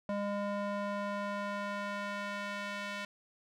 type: tone with band-pass filter sweep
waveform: square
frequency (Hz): 203.1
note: G#3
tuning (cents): -38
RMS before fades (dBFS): -37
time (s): 0.09-3.05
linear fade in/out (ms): 2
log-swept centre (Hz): 630 to 2200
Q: 0.97
effects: none